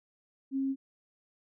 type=tone; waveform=sine; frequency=270 Hz; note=C#4; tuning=45 cents flat; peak=-28 dBFS; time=0.51-0.76 s; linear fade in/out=50 ms; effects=none